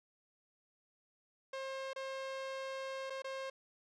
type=tone with dropouts; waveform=sawtooth; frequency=534 Hz; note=C5; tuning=35 cents sharp; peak=-36 dBFS; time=1.53-3.5 s; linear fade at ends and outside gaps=5 ms; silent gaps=1.933-1.96 / 3.099-3.103 / 3.221-3.243 s; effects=low-pass 5000 Hz 12 dB/octave